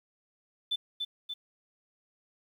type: tone with echo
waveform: sine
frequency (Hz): 3520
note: A7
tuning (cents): 0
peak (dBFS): -26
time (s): 0.71-0.76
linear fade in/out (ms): 10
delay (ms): 290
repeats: 2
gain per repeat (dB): -4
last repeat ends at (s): 1.34
effects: tanh soft clip ceiling -23 dBFS + 10-bit